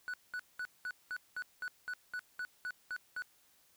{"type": "tone bursts", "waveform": "triangle", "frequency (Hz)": 1480, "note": "F#6", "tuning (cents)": 0, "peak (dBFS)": -35, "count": 13, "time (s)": [0.08, 3.221], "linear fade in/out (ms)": 0, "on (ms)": 57, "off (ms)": 200, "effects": ["white hiss -68 dBFS RMS until 3.76 s"]}